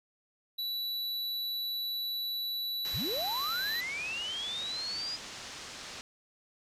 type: tone with pitch glide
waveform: square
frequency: 3945 to 3998 Hz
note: B7 to B7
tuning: -3 to +20 cents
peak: -33 dBFS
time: 0.58-3.81 s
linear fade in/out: 10 ms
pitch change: +23 cents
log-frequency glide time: 3.07-3.7 s
type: low-pass noise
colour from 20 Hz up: white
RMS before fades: -45 dBFS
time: 2.85-6.01 s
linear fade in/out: 0 ms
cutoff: 6400 Hz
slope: 24 dB/octave
type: linear sweep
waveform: sine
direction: up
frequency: 43.65 to 4978 Hz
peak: -34 dBFS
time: 2.93-5.17 s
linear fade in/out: 20 ms
effects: none